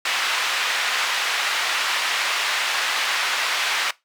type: band-pass noise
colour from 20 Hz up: white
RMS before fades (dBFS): -23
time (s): 0.05-3.91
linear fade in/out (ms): 5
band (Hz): 1000 to 3000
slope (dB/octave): 12
effects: noise-tail reverb RT60 0.2 s tail -20 dB re dry